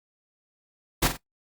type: noise with echo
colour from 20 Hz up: pink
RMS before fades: -21 dBFS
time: 1.02-1.08 s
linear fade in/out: 10 ms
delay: 46 ms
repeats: 2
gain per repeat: -9 dB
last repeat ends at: 1.172 s
effects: noise-tail reverb RT60 0.1 s tail -18 dB re dry + Opus 48 kbps